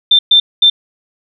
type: tone bursts at uneven times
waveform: sine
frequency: 3572 Hz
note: A7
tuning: 25 cents sharp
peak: -4 dBFS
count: 3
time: 0.11-0.19 / 0.31-0.4 / 0.62-0.7 s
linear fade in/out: 5 ms
effects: none